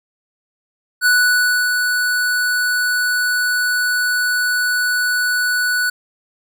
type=tone with ADSR envelope; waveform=square; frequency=1480 Hz; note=F#6; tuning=in tune; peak=-11 dBFS; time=1.01-5.9 s; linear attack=50 ms; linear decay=630 ms; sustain=-5 dB; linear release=7 ms; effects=none